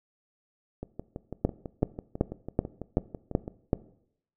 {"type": "two click trains", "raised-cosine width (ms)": 2, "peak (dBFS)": [-22, -9], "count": [17, 7], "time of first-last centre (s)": [[0.83, 3.479], [1.45, 3.731]], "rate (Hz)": [6.04, 2.63], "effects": ["noise-tail reverb RT60 0.7 s tail -19 dB re dry"]}